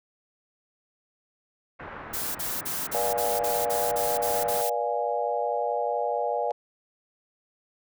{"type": "low-pass noise", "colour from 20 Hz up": "white", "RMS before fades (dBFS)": -40, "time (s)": [1.79, 4.62], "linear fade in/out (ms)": 10, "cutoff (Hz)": 1700, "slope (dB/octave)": 24}
{"type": "noise bursts", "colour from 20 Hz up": "blue", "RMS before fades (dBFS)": -31, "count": 10, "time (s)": [2.13, 4.699], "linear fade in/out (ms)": 10, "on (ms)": 220, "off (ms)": 41}
{"type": "chord", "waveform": "sine", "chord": "B diminished seventh", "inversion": "none", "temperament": "equal with one note detuned", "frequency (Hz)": [482.6, 587.3, 698.5, 830.6], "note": ["B4", "D5", "F5", "Ab5"], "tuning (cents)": [-40, 0, 0, 0], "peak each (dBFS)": -30, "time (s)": [2.94, 6.52], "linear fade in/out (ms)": 5}
{"type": "click", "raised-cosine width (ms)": 0.2, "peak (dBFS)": -28, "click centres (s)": 6.508}
{"effects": []}